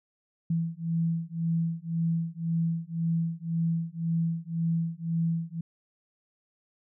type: beating tone pair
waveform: sine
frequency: 164.81 / 166.71 Hz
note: E3 / E3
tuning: 0 / +20 cents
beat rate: 1.9 Hz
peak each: -29 dBFS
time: 0.5-5.61 s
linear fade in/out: 5 ms
effects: none